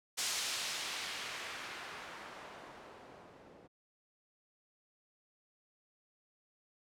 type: noise with low-pass filter sweep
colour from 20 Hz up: blue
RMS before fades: -43 dBFS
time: 0.17-3.68 s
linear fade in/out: 20 ms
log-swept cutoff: 6200 to 390 Hz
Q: 0.75
effects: none